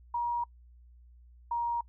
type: tone pair in turn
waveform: sine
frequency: 952 / 943.8 Hz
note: A#5 / A#5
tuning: +36 / +21 cents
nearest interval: unison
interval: 15 cents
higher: first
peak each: -28 dBFS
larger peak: neither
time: 0.14-0.44 / 1.51-1.81 s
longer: neither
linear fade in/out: 5 ms
effects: noise-tail reverb RT60 0.1 s tail -26 dB re dry + added 60 Hz sine -53 dBFS peak until 1.88 s